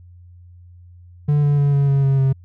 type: tone with pitch steps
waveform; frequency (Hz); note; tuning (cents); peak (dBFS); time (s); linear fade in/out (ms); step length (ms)
triangle; 146.9 / 144.71 / 142.55 / 140.43 / 138.34 / 136.27 / 134.24; D3 / D3 / C#3 / C#3 / C#3 / C#3 / C3; +1 / -25 / +49 / +23 / -3 / -29 / +45; -11; 1.28-2.33; 10; 150
effects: added 88 Hz sine -41 dBFS peak until 2.44 s